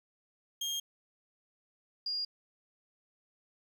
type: tone pair in turn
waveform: 30% pulse / sine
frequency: 3225 / 4832 Hz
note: G7 / D8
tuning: +48 / +48 cents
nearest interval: perfect fifth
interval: 700 cents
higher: second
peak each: -30 / -32 dBFS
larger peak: first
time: 0.61-0.8 / 2.06-2.25 s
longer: neither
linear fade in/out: 5 ms
effects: 11-bit